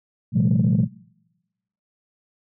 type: tone cluster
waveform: sine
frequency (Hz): 115.6 / 130.1 / 166.9 / 188 / 213.2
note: A#2 / C3 / E3 / F#3 / G#3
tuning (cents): -14 / -9 / +22 / +28 / +46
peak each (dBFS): -21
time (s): 0.32-0.88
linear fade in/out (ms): 50
effects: noise-tail reverb RT60 1.0 s tail -25 dB re dry + tanh soft clip ceiling -10 dBFS